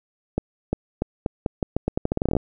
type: accelerating click train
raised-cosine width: 2 ms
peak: -8 dBFS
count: 19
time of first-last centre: 0.38-2.367 s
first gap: 350 ms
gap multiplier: 0.83
effects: none